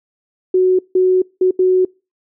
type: tone bursts at uneven times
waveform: sine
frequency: 370 Hz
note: F#4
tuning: in tune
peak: -9 dBFS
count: 4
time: 0.54-0.79 / 0.95-1.22 / 1.41-1.51 / 1.59-1.85 s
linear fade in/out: 5 ms
effects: noise-tail reverb RT60 0.3 s tail -26 dB re dry